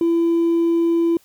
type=tone with hard clipping; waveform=triangle; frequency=335.8 Hz; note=E4; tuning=32 cents sharp; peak=-14 dBFS; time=0.01-1.17 s; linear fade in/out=2 ms; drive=2 dB; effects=white hiss -56 dBFS RMS until 1.24 s